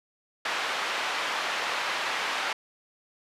pink band-pass noise, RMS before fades -30 dBFS, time 0.45-2.53 s, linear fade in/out 5 ms, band 890 to 3300 Hz, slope 12 dB/octave, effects resampled to 32000 Hz

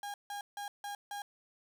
35% pulse tone bursts, 814 Hz, G#5, 35 cents flat, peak -37 dBFS, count 5, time 0.03-1.22 s, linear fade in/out 2 ms, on 110 ms, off 160 ms, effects none

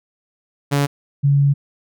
sawtooth / sine tone pair in turn, 142.1 / 141.04 Hz, C#3 / C#3, +43 / +30 cents, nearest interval unison, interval 13 cents, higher first, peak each -11 dBFS, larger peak neither, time 0.71-0.87 / 1.23-1.54 s, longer second, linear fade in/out 20 ms, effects none

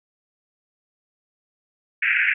white band-pass noise, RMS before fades -20 dBFS, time 2.02-2.34 s, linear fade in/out 10 ms, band 1500 to 2600 Hz, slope 96 dB/octave, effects none

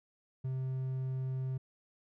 triangle tone, 130.81 Hz, C3, in tune, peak -31 dBFS, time 0.44-1.58 s, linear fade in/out 10 ms, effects none

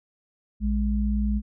sine tone pair together, 58.17 / 207.7 Hz, A#1 / G#3, -3 / 0 cents, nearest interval octave + minor seventh, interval 2203 cents, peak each -23 / -25 dBFS, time 0.6-1.42 s, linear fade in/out 50 ms, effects none

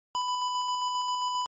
square tone with tremolo, 995 Hz, B5, 13 cents sharp, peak -27 dBFS, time 0.15-1.46 s, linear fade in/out 0 ms, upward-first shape square, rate 7.5 Hz, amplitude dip 25%, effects MP3 32 kbps

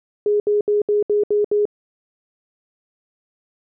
sine tone bursts, 415.3 Hz, G#4, in tune, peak -14 dBFS, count 7, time 0.26-1.654 s, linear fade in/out 2 ms, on 140 ms, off 69 ms, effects none

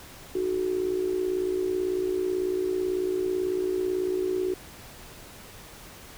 sine tone with amplitude modulation, 370 Hz, F#4, in tune, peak -21 dBFS, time 0.35-4.54 s, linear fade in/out 5 ms, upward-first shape sine, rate 58.1 Hz, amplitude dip 70%, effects pink hiss -46 dBFS RMS until 6.17 s

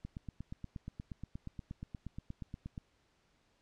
click train, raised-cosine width 5 ms, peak -30 dBFS, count 24, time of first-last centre 0.05-2.778 s, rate 8.43 Hz, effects pink hiss -73 dBFS RMS until 3.61 s + low-pass 6000 Hz 12 dB/octave

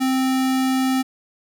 square tone, 261.6 Hz, C4, in tune, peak -18 dBFS, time 0-1.03 s, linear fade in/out 20 ms, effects none

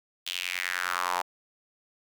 sawtooth tone with high-pass filter sweep, 89.7 Hz, F2, 47 cents sharp, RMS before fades -31 dBFS, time 0.26-1.22 s, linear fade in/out 10 ms, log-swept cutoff 3300 to 860 Hz, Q 3.5, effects none

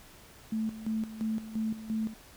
sine tone with tremolo, 220 Hz, A3, in tune, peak -28 dBFS, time 0.52-2.14 s, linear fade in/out 5 ms, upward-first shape square, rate 2.9 Hz, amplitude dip 75%, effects pink hiss -54 dBFS RMS until 2.36 s

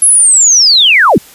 sine linear sweep, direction down, 11020 to 128.1 Hz, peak -3 dBFS, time 0.02-1.18 s, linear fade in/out 2 ms, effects white hiss -37 dBFS RMS until 1.34 s + resampled to 32000 Hz

